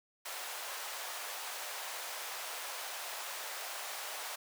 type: high-pass noise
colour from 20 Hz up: pink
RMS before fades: -42 dBFS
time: 0.25-4.36 s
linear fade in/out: 10 ms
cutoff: 610 Hz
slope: 24 dB/octave
effects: none